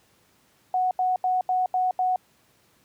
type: tone bursts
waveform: sine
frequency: 738 Hz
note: F#5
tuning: 5 cents flat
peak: -20 dBFS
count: 6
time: 0.74-2.16 s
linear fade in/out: 2 ms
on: 170 ms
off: 80 ms
effects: pink hiss -62 dBFS RMS until 2.84 s + high-pass 100 Hz 12 dB/octave